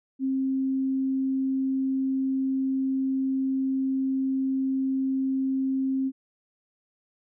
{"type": "tone", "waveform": "sine", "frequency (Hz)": 266, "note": "C4", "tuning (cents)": 29, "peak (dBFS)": -23, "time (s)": [0.19, 6.12], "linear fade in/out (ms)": 50, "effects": []}